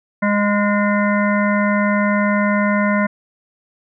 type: harmonic tone with a mistuned harmonic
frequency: 205.8 Hz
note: G#3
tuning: 16 cents flat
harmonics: 1 / 3 / 5 / 7 / 9 / 10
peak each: -16 / -21 / -23 / -24 / -26 / -26 dBFS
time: 0.22-3.07 s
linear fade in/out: 10 ms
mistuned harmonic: 9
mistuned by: -31 cents
effects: none